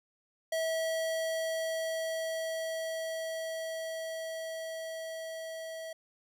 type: tone with level ramp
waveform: square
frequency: 648 Hz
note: E5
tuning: 30 cents flat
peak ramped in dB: -30 to -40 dBFS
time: 0.52-5.93 s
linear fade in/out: 5 ms
effects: none